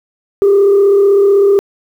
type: tone with frequency modulation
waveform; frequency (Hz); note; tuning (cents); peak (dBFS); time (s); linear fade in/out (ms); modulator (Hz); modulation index
sine; 399; G4; +31; -4; 0.42-1.59; 0; 35.9; 0.37
effects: tanh soft clip ceiling -3 dBFS + 7-bit